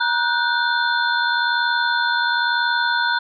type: tone cluster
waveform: sine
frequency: 947 / 1468 / 1549 / 3540 / 4196 Hz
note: A#5 / F#6 / G6 / A7 / C8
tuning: +27 / -14 / -21 / +10 / +4 cents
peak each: -22 / -20 / -25 / -27 / -29 dBFS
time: 0-3.19 s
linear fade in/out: 10 ms
effects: none